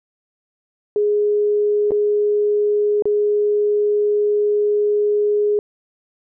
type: tone with dropouts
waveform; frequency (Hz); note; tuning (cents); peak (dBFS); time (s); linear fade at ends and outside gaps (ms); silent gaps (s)
sine; 415.9; G#4; +2; -14; 0.96-5.59; 1; 1.908-1.918 / 3.023-3.055
effects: none